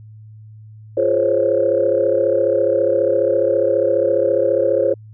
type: chord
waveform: sine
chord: Db major seventh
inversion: first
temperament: just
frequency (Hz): 346.5 / 415.8 / 519.7 / 554.4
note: F4 / Ab4 / C5 / Db5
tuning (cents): -14 / +2 / -12 / 0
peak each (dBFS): -22 / -21 / -17 / -17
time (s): 0.97-4.94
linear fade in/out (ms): 5
effects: tanh soft clip ceiling -3 dBFS + added 108 Hz sine -37 dBFS peak until 5.13 s